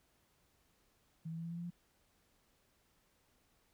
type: tone with pitch steps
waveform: sine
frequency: 161.9 / 163.88 / 165.88 / 167.9 / 169.95 / 172.02 / 174.12 Hz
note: E3 / E3 / E3 / E3 / F3 / F3 / F3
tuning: -31 / -10 / +11 / +32 / -47 / -26 / -5 cents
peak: -40 dBFS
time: 1.25-1.705 s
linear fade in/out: 10 ms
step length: 65 ms
effects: pink hiss -74 dBFS RMS until 3.73 s

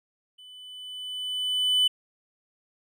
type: tone with level ramp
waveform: triangle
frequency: 3000 Hz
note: F#7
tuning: 23 cents sharp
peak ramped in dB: -45 to -16 dBFS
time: 0.38-1.88 s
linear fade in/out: 10 ms
effects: none

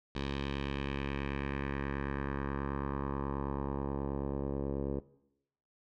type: tone with low-pass filter sweep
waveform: 10% pulse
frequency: 69.3 Hz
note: C#2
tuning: in tune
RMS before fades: -36 dBFS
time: 0.15-5 s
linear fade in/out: 5 ms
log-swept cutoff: 3800 to 520 Hz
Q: 2
effects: noise-tail reverb RT60 0.8 s tail -19 dB re dry

